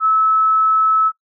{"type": "tone", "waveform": "sine", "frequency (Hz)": 1300, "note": "E6", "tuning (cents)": -24, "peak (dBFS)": -11, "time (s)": [0, 1.12], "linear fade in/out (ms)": 50, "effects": ["noise-tail reverb RT60 0.1 s tail -18 dB re dry"]}